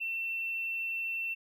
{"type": "tone with hard clipping", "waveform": "triangle", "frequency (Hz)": 2694, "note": "E7", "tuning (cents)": 37, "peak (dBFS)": -32, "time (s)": [0, 1.35], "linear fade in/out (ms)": 20, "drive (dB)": 3, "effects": []}